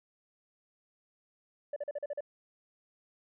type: tone bursts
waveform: sine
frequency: 581 Hz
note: D5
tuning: 19 cents flat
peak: -31 dBFS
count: 7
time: 1.73-2.207 s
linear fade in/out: 5 ms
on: 33 ms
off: 41 ms
effects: tanh soft clip ceiling -31 dBFS